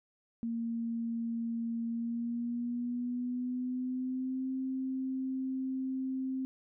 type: tone with pitch glide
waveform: sine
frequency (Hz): 231 to 262.3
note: A#3 to C4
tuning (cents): -16 to +4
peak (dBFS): -32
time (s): 0.43-6.45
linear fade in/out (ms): 0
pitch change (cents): +220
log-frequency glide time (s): 1.87-4.52
effects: none